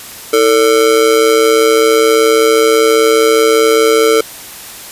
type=tone with amplitude modulation; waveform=square; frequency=446.9 Hz; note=A4; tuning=27 cents sharp; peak=-4 dBFS; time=0.33-4.21 s; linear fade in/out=5 ms; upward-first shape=sine; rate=125 Hz; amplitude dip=75%; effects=white hiss -30 dBFS RMS until 4.91 s + resampled to 32000 Hz